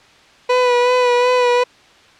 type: tone with vibrato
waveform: 30% pulse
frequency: 493.9 Hz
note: B4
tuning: in tune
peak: -9 dBFS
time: 0.49-1.64 s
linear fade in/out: 10 ms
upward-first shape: sine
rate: 2.7 Hz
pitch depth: 29 cents each way
effects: white hiss -47 dBFS RMS until 2.19 s + low-pass 4000 Hz 12 dB/octave